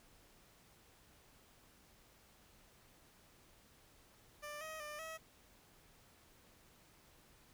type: tone with pitch steps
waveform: 15% pulse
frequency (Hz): 593 / 631 / 598 / 642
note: D5 / D#5 / D5 / E5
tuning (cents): +17 / +24 / +31 / -46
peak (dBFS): -39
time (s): 4.42-5.18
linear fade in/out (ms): 20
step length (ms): 190
effects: pink hiss -66 dBFS RMS until 7.53 s